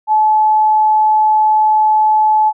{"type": "tone", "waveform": "sine", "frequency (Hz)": 861, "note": "A5", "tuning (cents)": -38, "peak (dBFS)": -8, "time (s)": [0.07, 2.53], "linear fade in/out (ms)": 50, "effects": []}